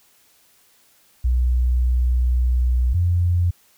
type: tone pair in turn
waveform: sine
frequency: 61.74 / 87.74 Hz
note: B1 / F2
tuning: 0 / +9 cents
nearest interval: tritone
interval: 609 cents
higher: second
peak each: -15 dBFS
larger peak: neither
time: 1.24-2.94 / 2.94-3.51 s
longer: first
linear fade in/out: 10 ms
effects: white hiss -57 dBFS RMS until 3.77 s